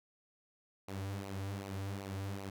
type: tone with flanger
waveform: sawtooth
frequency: 98 Hz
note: G2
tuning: in tune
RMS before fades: -41 dBFS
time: 0.88-2.5 s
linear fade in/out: 5 ms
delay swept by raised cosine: 0.57 to 5.67 ms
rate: 2.6 Hz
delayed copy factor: -0.65
effects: none